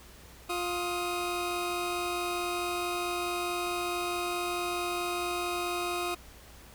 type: tone pair together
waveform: 20% pulse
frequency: 352.2 / 1255 Hz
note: F4 / D#6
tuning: +15 / +15 cents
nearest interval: octave + minor seventh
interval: 2200 cents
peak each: -27 / -30 dBFS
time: 0.49-6.15 s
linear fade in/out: 10 ms
effects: added 60 Hz sine -54 dBFS peak until 6.74 s + pink hiss -53 dBFS RMS until 6.74 s